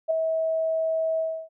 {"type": "tone with ADSR envelope", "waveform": "sine", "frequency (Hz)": 645, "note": "E5", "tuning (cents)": -38, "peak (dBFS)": -17, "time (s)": [0.08, 1.49], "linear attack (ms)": 27, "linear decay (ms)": 4, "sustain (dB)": -5, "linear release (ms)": 300, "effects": []}